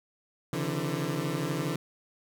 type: tone cluster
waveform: 20% pulse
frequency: 136.4 / 148.6 / 168.1 Hz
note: C#3 / D3 / E3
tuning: -28 / +21 / +34 cents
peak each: -30 / -28 / -28 dBFS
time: 0.53-1.76 s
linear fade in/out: 2 ms
effects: none